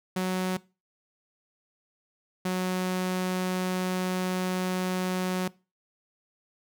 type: tone pair in turn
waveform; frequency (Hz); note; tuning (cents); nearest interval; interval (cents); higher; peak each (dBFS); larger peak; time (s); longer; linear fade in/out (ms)
sawtooth; 185 / 183.98; F#3 / F#3; 0 / -10; unison; 10; first; -22; neither; 0.16-0.57 / 2.45-5.48; second; 5
effects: noise-tail reverb RT60 0.3 s tail -21 dB re dry